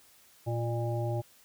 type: harmonic tone with a mistuned harmonic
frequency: 116.54 Hz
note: A#2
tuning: in tune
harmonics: 1 / 3 / 5 / 7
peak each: -30 / -37 / -37 / -40 dBFS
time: 0.46-1.22 s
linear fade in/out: 20 ms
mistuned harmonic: 5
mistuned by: +45 cents
effects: white hiss -60 dBFS RMS until 1.44 s